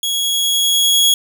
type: tone with level ramp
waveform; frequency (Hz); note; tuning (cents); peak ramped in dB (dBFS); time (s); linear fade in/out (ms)
sawtooth; 3331; G#7; +4; -14 to -6; 0.03-1.14; 2
effects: none